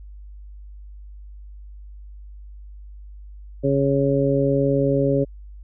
harmonic tone, 138.59 Hz, C#3, in tune, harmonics 1 / 2 / 3 / 4, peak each -22 / -22 / -22 / -22 dBFS, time 3.63-5.25 s, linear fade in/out 20 ms, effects added 50 Hz sine -37 dBFS peak until 5.63 s

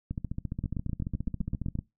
two click trains, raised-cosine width 5 ms, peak -19 / -20 dBFS, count 10 / 25, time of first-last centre 0.64-1.789 / 0.11-1.754 s, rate 7.83 / 14.6 Hz, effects noise-tail reverb RT60 0.2 s tail -21 dB re dry

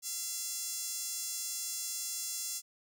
sawtooth tone with high-pass filter, 682 Hz, F5, 41 cents flat, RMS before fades -38 dBFS, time 0.02-2.62 s, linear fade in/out 50 ms, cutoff 6600 Hz, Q 2, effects none

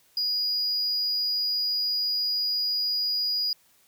triangle tone, 4897 Hz, D#8, 28 cents flat, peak -22 dBFS, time 0.17-3.53 s, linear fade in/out 2 ms, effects tanh soft clip ceiling -18 dBFS + white hiss -62 dBFS RMS until 3.87 s

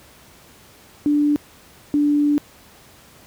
sine tone pair in turn, 293.7 / 292.5 Hz, D4 / D4, 0 / -7 cents, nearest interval unison, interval 7 cents, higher first, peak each -14 dBFS, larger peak neither, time 1.06-1.36 / 1.94-2.38 s, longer second, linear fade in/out 0 ms, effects pink hiss -48 dBFS RMS until 3.26 s + high-pass 60 Hz 12 dB/octave

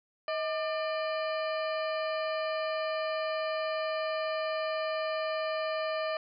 harmonic tone with a mistuned harmonic, 598 Hz, D5, 31 cents sharp, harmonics 1 / 2 / 3 / 4 / 5 / 7 / 8, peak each -31 / -37 / -41 / -43 / -45 / -48 / -49 dBFS, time 0.28-6.17 s, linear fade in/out 2 ms, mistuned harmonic 1, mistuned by +97 cents, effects none

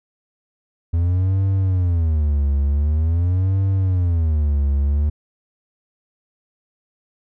triangle tone with vibrato, 82.41 Hz, E2, in tune, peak -13 dBFS, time 0.93-5.1 s, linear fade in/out 10 ms, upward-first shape sine, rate 0.46 Hz, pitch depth 280 cents each way, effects none

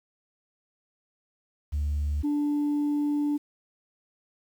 sine tone pair in turn, 73.42 / 292.8 Hz, D2 / D4, 0 / -5 cents, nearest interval 2 octaves, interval 2395 cents, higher second, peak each -23 / -21 dBFS, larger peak second, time 1.72-2.23 / 2.23-3.38 s, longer second, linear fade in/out 20 ms, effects tanh soft clip ceiling -22 dBFS + 9-bit

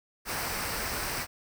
pink noise with comb filter, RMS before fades -33 dBFS, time 0.25-1.27 s, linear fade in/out 50 ms, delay 0.29 ms, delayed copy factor -0.5, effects none

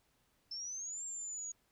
sine exponential two-way sweep, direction up then down, 5274 to 7459 to 6690 Hz, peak -40 dBFS, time 0.51-1.52 s, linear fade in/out 5 ms, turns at 1.04 s, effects pink hiss -75 dBFS RMS until 1.71 s

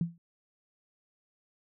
sine tone with exponential decay, 169.1 Hz, E3, 44 cents sharp, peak -23 dBFS, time 0.01-0.18 s, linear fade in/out 2 ms, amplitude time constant 36 ms, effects none

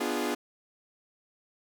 sawtooth chord, B diminished seventh, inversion none, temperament equal with one note detuned, 246.9 / 297.2 / 349.2 / 415.3 Hz, B3 / D4 / F4 / Ab4, 0 / +21 / 0 / 0 cents, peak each -30 dBFS, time 0-0.35 s, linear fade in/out 10 ms, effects none

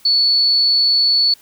sine tone, 4435 Hz, C#8, in tune, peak -11 dBFS, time 0.05-1.34 s, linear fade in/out 5 ms, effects white hiss -49 dBFS RMS until 1.41 s

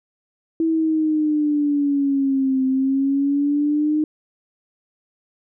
sine exponential two-way sweep, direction down then up, 327.2 to 261.2 to 307.5 Hz, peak -16 dBFS, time 0.6-4.04 s, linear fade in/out 2 ms, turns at 2.65 s, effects none

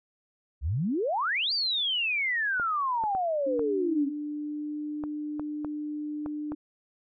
sine exponential two-way sweep, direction up then down, 61.74 to 4794 to 261.5 Hz, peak -25 dBFS, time 0.61-4.11 s, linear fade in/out 50 ms, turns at 1.53 s
clicks, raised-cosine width 1 ms, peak -24 dBFS, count 9, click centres 2.598 / 3.038 / 3.15 / 3.594 / 5.038 / 5.396 / 5.647 / 6.261 / 6.52 s
sine tone with pitch glide, 293.7 to 299.2 Hz, D4 to D4, 0 to +32 cents, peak -31 dBFS, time 3.46-6.55 s, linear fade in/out 10 ms, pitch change +32 cents, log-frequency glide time 3.58-4.8 s
effects none

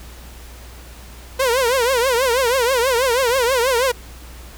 sawtooth tone with vibrato, 500 Hz, B4, 21 cents sharp, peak -11 dBFS, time 1.39-3.92 s, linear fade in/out 10 ms, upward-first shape triangle, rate 6.2 Hz, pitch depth 180 cents each way, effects added 60 Hz sine -37 dBFS peak until 4.57 s + pink hiss -42 dBFS RMS until 4.57 s

